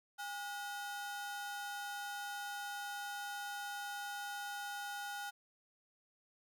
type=ring-modulated tone; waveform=45% pulse; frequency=1129 Hz; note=C#6; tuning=31 cents sharp; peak=-38 dBFS; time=0.18-5.31 s; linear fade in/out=20 ms; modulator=315 Hz; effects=none